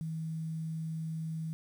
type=tone with quantisation; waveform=sine; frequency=160.4 Hz; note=E3; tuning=47 cents flat; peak=-34 dBFS; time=0.01-1.53 s; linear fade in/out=0 ms; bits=10; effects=none